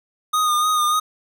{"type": "tone with vibrato", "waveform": "square", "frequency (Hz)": 1230, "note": "D#6", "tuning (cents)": -20, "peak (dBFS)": -17, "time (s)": [0.33, 1], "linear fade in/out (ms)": 10, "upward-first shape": "sine", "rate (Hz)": 3.4, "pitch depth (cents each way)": 31, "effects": []}